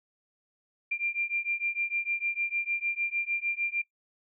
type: beating tone pair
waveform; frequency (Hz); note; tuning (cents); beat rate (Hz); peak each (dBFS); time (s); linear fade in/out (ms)
sine; 2379 / 2385.6; D7 / D7; +22 / +27; 6.6; -31; 0.91-3.82; 10
effects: noise-tail reverb RT60 0.1 s tail -19 dB re dry